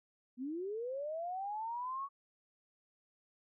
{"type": "linear sweep", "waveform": "sine", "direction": "up", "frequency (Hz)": [237.4, 1127], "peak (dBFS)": -37, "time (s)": [0.37, 2.09], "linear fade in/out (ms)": 50, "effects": []}